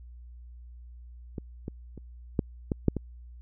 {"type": "clicks", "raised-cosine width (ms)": 3, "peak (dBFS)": [-21, -21, -29, -11, -14, -8, -17], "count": 7, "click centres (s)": [1.382, 1.681, 1.977, 2.392, 2.718, 2.883, 2.967], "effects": ["added 60 Hz sine -44 dBFS peak until 3.41 s"]}